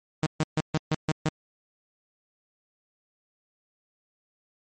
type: tone bursts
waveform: sawtooth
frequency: 156.1 Hz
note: D#3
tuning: 6 cents sharp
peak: -18 dBFS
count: 7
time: 0.23-1.287 s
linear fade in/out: 0 ms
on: 31 ms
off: 140 ms
effects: MP3 32 kbps